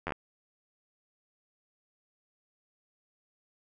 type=slowing click train; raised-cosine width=0.5 ms; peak=-18 dBFS; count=5; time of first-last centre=0.07-0.122 s; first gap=11 ms; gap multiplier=1.11; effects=none

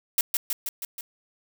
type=noise with echo; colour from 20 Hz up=blue; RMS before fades=-21 dBFS; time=0.18-0.21 s; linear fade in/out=2 ms; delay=160 ms; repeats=5; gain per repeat=-3 dB; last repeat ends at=1.01 s; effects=none

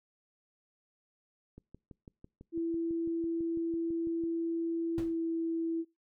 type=click train; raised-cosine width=3 ms; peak=-36 dBFS; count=17; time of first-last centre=1.58-4.238 s; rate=6.02 Hz
type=tone with pitch glide; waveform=sine; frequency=332.6 to 329.7 Hz; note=E4 to E4; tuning=+16 to 0 cents; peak=-30 dBFS; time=2.52-5.85 s; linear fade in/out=50 ms; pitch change=-16 cents; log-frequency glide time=4.94-5.15 s
type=noise with exponential decay; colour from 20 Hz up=brown; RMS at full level=-36 dBFS; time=4.98-5.18 s; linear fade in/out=0 ms; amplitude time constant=43 ms
effects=noise-tail reverb RT60 0.3 s tail -26 dB re dry

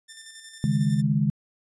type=tone with tremolo; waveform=10% pulse; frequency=1787 Hz; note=A6; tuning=26 cents sharp; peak=-32 dBFS; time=0.08-1.02 s; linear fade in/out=20 ms; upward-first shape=square; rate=11 Hz; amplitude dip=40%
type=chord; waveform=sine; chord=C# suspended second; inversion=none; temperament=equal; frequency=138.59 / 155.56 / 207.7 Hz; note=C#3 / D#3 / G#3; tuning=0 / 0 / 0 cents; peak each=-24 dBFS; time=0.64-1.3 s; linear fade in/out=0 ms
effects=resampled to 24000 Hz

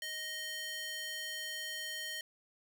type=tone with high-pass filter; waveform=square; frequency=622.3 Hz; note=D#5; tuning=in tune; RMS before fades=-41 dBFS; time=0.02-2.21 s; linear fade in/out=2 ms; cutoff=2300 Hz; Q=1.5; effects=none

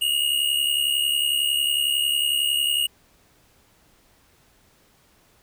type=tone pair together; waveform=square; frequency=2828 / 2899 Hz; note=F7 / F#7; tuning=+21 / -36 cents; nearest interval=unison; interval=43 cents; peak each=-24 / -23 dBFS; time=0.01-2.87 s; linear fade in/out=10 ms; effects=pink hiss -59 dBFS RMS until 5.42 s

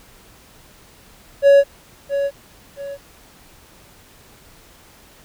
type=tone with echo; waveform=triangle; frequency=560 Hz; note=C#5; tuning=18 cents sharp; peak=-5 dBFS; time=1.42-1.64 s; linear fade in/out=50 ms; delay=670 ms; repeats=2; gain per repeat=-10 dB; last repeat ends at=2.98 s; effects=pink hiss -48 dBFS RMS until 5.24 s

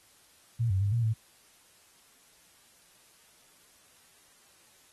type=tone with pitch steps; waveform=sine; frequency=116.4 / 95.1 / 100.8 / 117.5 / 110.8 Hz; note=A#2 / F#2 / G2 / A#2 / A2; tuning=-2 / +48 / +49 / +14 / +13 cents; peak=-24 dBFS; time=0.59-1.14 s; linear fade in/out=20 ms; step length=110 ms; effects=white hiss -61 dBFS RMS until 4.92 s + AAC 32 kbps

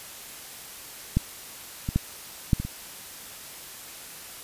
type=clicks; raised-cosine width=5 ms; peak=-8 / -15 / -9 / -6 / -17 / -20 dBFS; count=6; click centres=1.17 / 1.889 / 1.96 / 2.532 / 2.6 / 2.65 s; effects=white hiss -42 dBFS RMS until 4.43 s + resampled to 32000 Hz

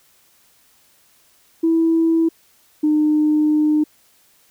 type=tone pair in turn; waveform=sine; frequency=327.7 / 303.7 Hz; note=E4 / D#4; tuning=-10 / -42 cents; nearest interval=minor second; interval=132 cents; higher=first; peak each=-12 dBFS; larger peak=neither; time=1.63-2.29 / 2.83-3.84 s; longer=second; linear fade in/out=10 ms; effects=tanh soft clip ceiling -8 dBFS + white hiss -56 dBFS RMS until 4.5 s

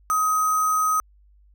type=tone with sample-and-hold; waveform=sine; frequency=1259 Hz; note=D#6; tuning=20 cents sharp; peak=-18 dBFS; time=0.1-1 s; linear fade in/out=0 ms; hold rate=7350 Hz; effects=added 50 Hz sine -52 dBFS peak until 1.54 s

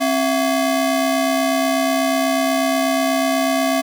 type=ring-modulated tone; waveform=35% pulse; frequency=466.2 Hz; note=A#4; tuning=in tune; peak=-11 dBFS; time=0-3.82 s; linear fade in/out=20 ms; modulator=199 Hz; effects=none

